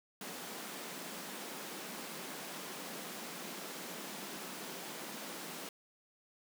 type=high-pass noise; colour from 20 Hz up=pink; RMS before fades=-45 dBFS; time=0.21-5.69 s; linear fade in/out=2 ms; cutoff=170 Hz; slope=48 dB/octave; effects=none